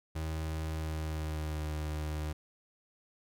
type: tone with pitch glide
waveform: 35% pulse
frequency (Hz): 79 to 76.62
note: D#2 to D#2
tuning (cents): +27 to -26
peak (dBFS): -32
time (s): 0.15-2.33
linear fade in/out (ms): 10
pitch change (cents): -53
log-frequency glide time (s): 0.73-1.7
effects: none